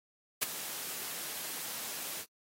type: noise with ADSR envelope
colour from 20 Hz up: white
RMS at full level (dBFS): -26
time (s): 0.41-2.26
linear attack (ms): 20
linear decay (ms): 9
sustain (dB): -14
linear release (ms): 61
effects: high-pass 150 Hz 12 dB/octave + AAC 48 kbps